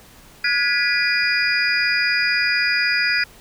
sine tone cluster, 1443 / 1676 / 1981 / 2429 / 4902 Hz, F#6 / G#6 / B6 / D#7 / D#8, -44 / +15 / +5 / -42 / -27 cents, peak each -23 dBFS, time 0.44-3.24 s, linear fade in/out 5 ms, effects pink hiss -47 dBFS RMS until 3.4 s

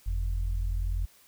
sine tone pair together, 45.82 / 86.5 Hz, F#1 / F2, -16 / -16 cents, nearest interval major seventh, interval 1100 cents, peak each -26 / -33 dBFS, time 0.06-1.06 s, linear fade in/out 10 ms, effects tanh soft clip ceiling -21 dBFS + white hiss -59 dBFS RMS until 1.27 s

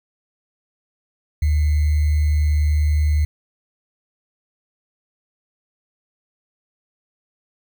sine tone with sample-and-hold, 75.3 Hz, D2, 44 cents sharp, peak -14 dBFS, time 1.42-3.25 s, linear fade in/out 5 ms, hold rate 2100 Hz, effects none

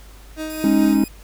30% pulse tone with tremolo, 312.9 Hz, D#4, 10 cents sharp, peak -22 dBFS, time 0.36-0.98 s, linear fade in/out 50 ms, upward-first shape sine, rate 4.5 Hz, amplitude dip 35%
5% pulse tone, 2489 Hz, D#7, in tune, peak -25 dBFS, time 0.5-1.08 s, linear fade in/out 0 ms
triangle chord, Ab suspended fourth, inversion none, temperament equal with one note detuned, 207.7 / 273.7 / 311.1 Hz, Ab3 / Db4 / Eb4, 0 / -22 / 0 cents, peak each -16 dBFS, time 0.64-1.04 s, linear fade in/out 2 ms
effects added 50 Hz sine -40 dBFS peak until 1.23 s + pink hiss -48 dBFS RMS until 1.23 s

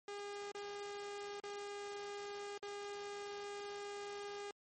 sawtooth tone with dropouts, 406.6 Hz, G#4, 37 cents flat, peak -40 dBFS, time 0.08-4.51 s, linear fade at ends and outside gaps 2 ms, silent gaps 0.517-0.548 / 1.401-1.436 / 2.578-2.627 s, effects MP3 32 kbps

